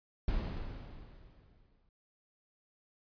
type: noise with exponential decay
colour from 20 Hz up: brown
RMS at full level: -32 dBFS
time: 0.28-1.89 s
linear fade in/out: 2 ms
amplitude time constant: 350 ms
effects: resampled to 11025 Hz